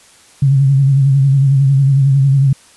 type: tone with vibrato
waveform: sine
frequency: 136.9 Hz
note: C#3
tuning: 21 cents flat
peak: -7 dBFS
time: 0.42-2.53 s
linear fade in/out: 5 ms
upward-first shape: sine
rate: 11 Hz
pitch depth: 53 cents each way
effects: white hiss -45 dBFS RMS until 2.76 s + resampled to 24000 Hz